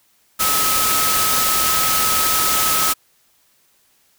sine tone in noise, 1284 Hz, E6, 46 cents flat, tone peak -21 dBFS, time 0.39-2.94 s, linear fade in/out 20 ms, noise white, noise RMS -18 dBFS, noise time 0.39-2.94 s, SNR -6 dB, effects white hiss -59 dBFS RMS until 4.18 s

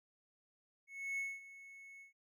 triangle tone with ADSR envelope, 2199 Hz, C#7, 14 cents flat, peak -34 dBFS, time 0.87-2.13 s, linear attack 310 ms, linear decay 220 ms, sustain -17 dB, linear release 120 ms, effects none

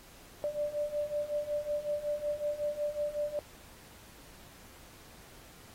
sine beating tone pair, 587.3 / 592.7 Hz, D5 / D5, 0 / +16 cents, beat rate 5.4 Hz, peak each -36 / -33 dBFS, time 0.44-3.39 s, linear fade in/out 0 ms, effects pink hiss -55 dBFS RMS until 5.74 s + AAC 48 kbps

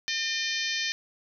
harmonic tone with a mistuned harmonic, 604 Hz, D5, 48 cents sharp, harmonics 3 / 4 / 5 / 6 / 7 / 8 / 9 / 10, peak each -33 / -34 / -35 / -36 / -36 / -37 / -38 / -38 dBFS, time 0.08-0.92 s, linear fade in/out 0 ms, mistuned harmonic 5, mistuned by +40 cents, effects none

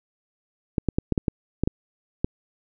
clicks, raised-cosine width 3 ms, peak -8 dBFS, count 9, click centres 0.782 / 0.887 / 0.985 / 1.123 / 1.178 / 1.282 / 1.636 / 1.675 / 2.245 s, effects none

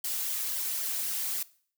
blue noise with flanger, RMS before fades -32 dBFS, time 0.04-1.43 s, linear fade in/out 5 ms, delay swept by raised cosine 0.76 to 3.66 ms, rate 3.8 Hz, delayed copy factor -0.7, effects noise-tail reverb RT60 0.5 s tail -20 dB re dry

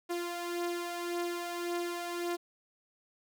sawtooth beating tone pair, 347 / 348.8 Hz, F4 / F4, -11 / -2 cents, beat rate 1.8 Hz, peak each -31 / -36 dBFS, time 0.09-2.37 s, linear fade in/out 20 ms, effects none

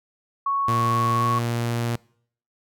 sine tone, 1108.7 Hz, C#6, in tune, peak -20 dBFS, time 0.46-1.39 s, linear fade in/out 5 ms
sawtooth tone with pitch glide, 116.54 to 118.03 Hz, A#2 to A#2, 0 to +22 cents, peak -19 dBFS, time 0.68-1.96 s, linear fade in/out 5 ms, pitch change +22 cents, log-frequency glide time 1.14-1.25 s
effects noise-tail reverb RT60 0.6 s tail -24 dB re dry

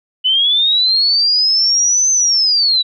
sine linear two-way sweep, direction up then down, 2979 to 6220 to 3867 Hz, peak -10 dBFS, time 0.24-2.83 s, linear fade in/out 20 ms, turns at 2.11 s, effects none

